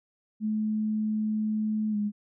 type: tone with pitch glide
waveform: sine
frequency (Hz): 215.2 to 207.7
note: A3 to G#3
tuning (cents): -38 to 0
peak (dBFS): -25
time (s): 0.4-2.12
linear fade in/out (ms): 50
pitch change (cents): -62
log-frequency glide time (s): 1.91-1.96
effects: none